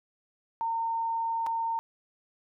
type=tone with dropouts; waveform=sine; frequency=913 Hz; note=A#5; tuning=36 cents flat; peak=-27 dBFS; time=0.61-1.79 s; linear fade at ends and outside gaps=0 ms; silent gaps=1.464-1.468 s; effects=none